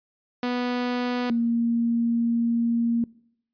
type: tone pair in turn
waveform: sawtooth / sine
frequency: 246.2 / 233.4 Hz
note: B3 / A#3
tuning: -5 / +2 cents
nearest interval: minor second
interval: 93 cents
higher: first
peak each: -20 dBFS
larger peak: neither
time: 0.43-1.3 / 1.3-3.04 s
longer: second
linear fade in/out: 2 ms
effects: noise-tail reverb RT60 0.7 s tail -23 dB re dry + resampled to 11025 Hz